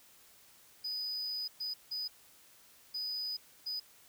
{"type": "tone bursts at uneven times", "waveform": "triangle", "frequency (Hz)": 4978, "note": "D#8", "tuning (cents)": 0, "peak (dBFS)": -34, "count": 5, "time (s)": [[0.84, 1.48], [1.6, 1.74], [1.91, 2.08], [2.94, 3.37], [3.66, 3.8]], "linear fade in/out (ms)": 10, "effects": ["white hiss -61 dBFS RMS until 4.08 s"]}